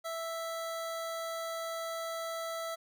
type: tone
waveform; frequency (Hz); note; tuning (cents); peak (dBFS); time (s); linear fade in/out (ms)
25% pulse; 659.3; E5; 0; -32; 0.04-2.76; 20
effects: none